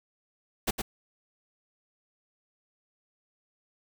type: noise with echo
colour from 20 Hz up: pink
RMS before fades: -27 dBFS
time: 0.67-0.71 s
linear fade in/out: 10 ms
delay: 110 ms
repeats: 1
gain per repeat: -5 dB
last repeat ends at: 0.82 s
effects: none